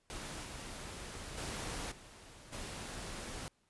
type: noise with level steps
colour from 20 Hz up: pink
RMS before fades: -44 / -46 / -41 / -55 / -44 dBFS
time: 0.1-3.48 s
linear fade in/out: 0 ms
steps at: 0.44 / 1.37 / 1.91 / 2.52 s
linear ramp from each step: 10 ms
effects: pink hiss -75 dBFS RMS until 3.69 s + resampled to 24000 Hz